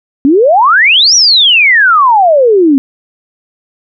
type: exponential two-way sweep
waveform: sine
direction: up then down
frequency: 261 to 5930 to 261 Hz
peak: -3 dBFS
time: 0.25-2.78 s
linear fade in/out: 0 ms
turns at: 1.15 s
effects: none